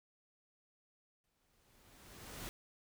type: noise with exponential growth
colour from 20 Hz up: pink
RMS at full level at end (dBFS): -44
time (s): 1.24-2.49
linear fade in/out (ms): 0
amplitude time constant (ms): 270
effects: none